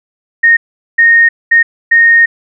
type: tone bursts at uneven times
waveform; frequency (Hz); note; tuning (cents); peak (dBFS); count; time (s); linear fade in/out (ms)
sine; 1851; A#6; -13; -3; 4; 0.43-0.57 / 0.98-1.29 / 1.51-1.63 / 1.91-2.26; 10
effects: none